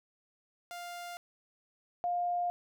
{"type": "tone pair in turn", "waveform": ["sawtooth", "sine"], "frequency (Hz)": [700, 705.3], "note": ["F5", "F5"], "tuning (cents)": [4, 17], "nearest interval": "unison", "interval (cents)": 13, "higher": "second", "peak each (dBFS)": [-37, -29], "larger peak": "second", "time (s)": [[0.71, 1.17], [2.04, 2.5]], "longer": "neither", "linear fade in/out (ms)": 0, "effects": []}